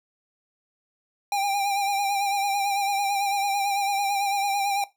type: tone with vibrato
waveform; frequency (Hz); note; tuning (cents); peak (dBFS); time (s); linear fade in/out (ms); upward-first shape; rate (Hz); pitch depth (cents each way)
square; 799; G5; +33; -23; 1.32-4.84; 2; sine; 9; 40
effects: noise-tail reverb RT60 0.2 s tail -17 dB re dry